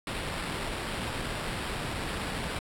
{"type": "noise with sample-and-hold", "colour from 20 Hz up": "pink", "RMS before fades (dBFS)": -34, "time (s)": [0.07, 2.59], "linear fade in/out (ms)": 2, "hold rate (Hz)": 6300, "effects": ["low-pass 12000 Hz 12 dB/octave"]}